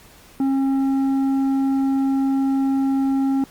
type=tone with tanh clipping; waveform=sine; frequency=270.4 Hz; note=C#4; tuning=43 cents flat; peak=-18 dBFS; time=0.4-3.44 s; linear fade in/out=2 ms; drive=7 dB; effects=pink hiss -48 dBFS RMS until 3.5 s + Opus 48 kbps